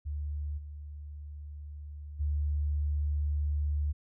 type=tone with level steps; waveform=sine; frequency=73.7 Hz; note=D2; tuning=7 cents sharp; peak=-32 / -40 / -27 dBFS; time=0.05-3.93 s; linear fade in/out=20 ms; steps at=0.57 / 2.19 s; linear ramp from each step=20 ms; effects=none